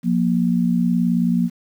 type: tone pair together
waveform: sine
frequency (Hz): 177.5 / 236.3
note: F3 / A#3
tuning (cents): +28 / +24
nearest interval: perfect fourth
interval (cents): 496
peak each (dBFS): -18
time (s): 0.03-1.5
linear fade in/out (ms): 50
effects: 8-bit